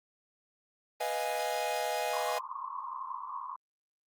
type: chord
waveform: 45% pulse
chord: F half-diminished seventh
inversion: second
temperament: equal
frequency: 493.9 / 622.3 / 698.5 / 830.6 Hz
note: Cb5 / Eb5 / F5 / Ab5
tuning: 0 / 0 / 0 / 0 cents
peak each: -38 / -36 / -37 / -35 dBFS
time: 1-2.39 s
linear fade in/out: 10 ms
type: band-pass noise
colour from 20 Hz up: pink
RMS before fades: -40 dBFS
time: 2.13-3.56 s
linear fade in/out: 5 ms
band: 1000 to 1100 Hz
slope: 96 dB/octave
effects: Opus 32 kbps